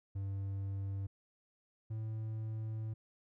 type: tone pair in turn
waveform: triangle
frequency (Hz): 98 / 110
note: G2 / A2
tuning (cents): 0 / 0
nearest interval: major second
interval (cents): 200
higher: second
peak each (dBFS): -34 / -35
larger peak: first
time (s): 0.15-1.07 / 1.9-2.94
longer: second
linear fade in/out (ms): 10
effects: none